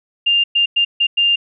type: tone bursts at uneven times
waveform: sine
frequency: 2800 Hz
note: F7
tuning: 4 cents sharp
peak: -11 dBFS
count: 5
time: 0.26-0.44 / 0.55-0.66 / 0.76-0.85 / 1-1.07 / 1.17-1.36 s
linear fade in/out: 10 ms
effects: none